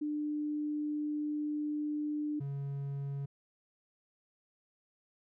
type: tone pair in turn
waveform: sine / triangle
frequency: 298.7 / 139.71 Hz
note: D4 / C#3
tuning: +29 / +14 cents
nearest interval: octave + minor second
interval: 1315 cents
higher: first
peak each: -32 / -33 dBFS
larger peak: first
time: 0.01-2.4 / 2.4-3.26 s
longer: first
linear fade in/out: 10 ms
effects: none